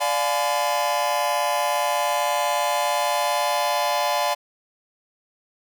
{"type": "chord", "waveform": "45% pulse", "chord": "D diminished seventh", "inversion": "none", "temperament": "just", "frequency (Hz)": [587.3, 704.8, 845.8, 1014.9], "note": ["D5", "F5", "Ab5", "Cb6"], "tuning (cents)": [0, 16, 31, 47], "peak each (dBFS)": -26, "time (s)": [0, 4.35], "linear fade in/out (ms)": 20, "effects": []}